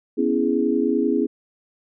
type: chord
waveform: sine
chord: C# minor seventh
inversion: third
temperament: equal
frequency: 246.9 / 277.2 / 329.6 / 415.3 Hz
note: B3 / C#4 / E4 / G#4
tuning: 0 / 0 / 0 / 0 cents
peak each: -23 dBFS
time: 0.17-1.27 s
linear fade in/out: 20 ms
effects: none